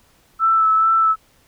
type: tone with vibrato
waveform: sine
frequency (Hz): 1317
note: E6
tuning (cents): -2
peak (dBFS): -12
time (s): 0.39-1.16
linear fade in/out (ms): 50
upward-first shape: sine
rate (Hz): 2.3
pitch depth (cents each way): 19
effects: pink hiss -56 dBFS RMS until 1.47 s